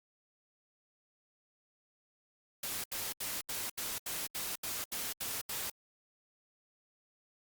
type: noise bursts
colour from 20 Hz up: white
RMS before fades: -38 dBFS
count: 11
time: 2.63-5.7 s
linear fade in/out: 5 ms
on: 210 ms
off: 76 ms
effects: Opus 48 kbps